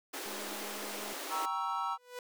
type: high-pass noise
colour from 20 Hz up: pink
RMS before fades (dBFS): -41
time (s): 0.13-1.46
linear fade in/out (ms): 10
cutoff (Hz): 270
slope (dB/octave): 96
type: click train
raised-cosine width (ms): 1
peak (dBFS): -37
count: 181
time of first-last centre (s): 0.26-1.13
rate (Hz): 207
type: chord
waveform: triangle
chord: G diminished seventh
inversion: none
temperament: equal with one note detuned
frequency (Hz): 784 / 939.9 / 1108.7 / 1318.5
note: G5 / Bb5 / Db6 / Fb6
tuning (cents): 0 / +14 / 0 / 0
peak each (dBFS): -38 / -35 / -38 / -34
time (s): 1.29-1.98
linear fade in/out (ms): 50
type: tone with exponential growth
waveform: sawtooth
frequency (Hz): 493.9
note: B4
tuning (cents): 0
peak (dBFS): -34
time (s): 1.93-2.19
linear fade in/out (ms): 2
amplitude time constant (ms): 56
effects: none